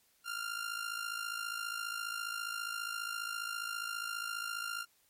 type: tone with amplitude modulation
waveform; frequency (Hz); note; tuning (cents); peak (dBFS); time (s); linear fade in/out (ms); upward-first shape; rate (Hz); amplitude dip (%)
sawtooth; 1395; F6; -2; -30; 0.24-4.86; 50; sine; 54.8; 70
effects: white hiss -70 dBFS RMS until 5.09 s + MP3 64 kbps